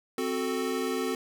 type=chord; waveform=square; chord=F# diminished; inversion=second; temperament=equal; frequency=261.6 / 370 / 440 Hz; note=C4 / F#4 / A4; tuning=0 / 0 / 0 cents; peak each=-33 dBFS; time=0.18-1.15 s; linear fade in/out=2 ms; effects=none